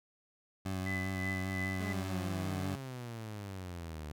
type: tone with vibrato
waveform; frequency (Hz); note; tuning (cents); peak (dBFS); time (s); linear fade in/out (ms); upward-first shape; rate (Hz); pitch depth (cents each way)
20% pulse; 94.3; F#2; +33; -30; 0.65-2.76; 10; sine; 5; 23
type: tone with tremolo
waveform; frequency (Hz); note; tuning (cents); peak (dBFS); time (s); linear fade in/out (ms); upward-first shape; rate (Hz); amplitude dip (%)
sine; 2005; B6; +26; -35; 0.86-1.93; 5; triangle; 2.9; 80
type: exponential sweep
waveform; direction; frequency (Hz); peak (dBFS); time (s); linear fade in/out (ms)
sawtooth; down; 214.2 to 73.42; -37; 1.8-4.12; 5
effects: none